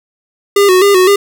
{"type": "tone with vibrato", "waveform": "square", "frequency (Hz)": 385.4, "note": "G4", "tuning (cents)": -29, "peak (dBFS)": -6, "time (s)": [0.56, 1.16], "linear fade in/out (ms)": 5, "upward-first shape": "square", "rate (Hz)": 3.9, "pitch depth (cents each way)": 77, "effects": []}